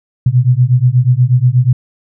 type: beating tone pair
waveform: sine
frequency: 121.1 / 129.4 Hz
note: B2 / C3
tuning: -34 / -19 cents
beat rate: 8.3 Hz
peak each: -10 dBFS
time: 0.26-1.73 s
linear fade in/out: 5 ms
effects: none